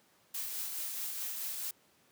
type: noise with tremolo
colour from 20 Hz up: blue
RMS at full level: -37 dBFS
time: 0.34-1.71 s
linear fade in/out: 5 ms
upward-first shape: triangle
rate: 4.7 Hz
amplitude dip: 35%
effects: pink hiss -67 dBFS RMS until 2.11 s + high-pass 150 Hz 12 dB/octave